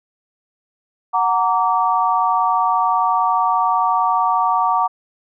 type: chord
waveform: sine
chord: Gb augmented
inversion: none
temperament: just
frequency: 740 / 925 / 1156.2 Hz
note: Gb5 / Bb5 / D6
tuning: 0 / -14 / -27 cents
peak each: -19 / -18 / -18 dBFS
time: 1.13-4.88 s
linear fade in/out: 20 ms
effects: none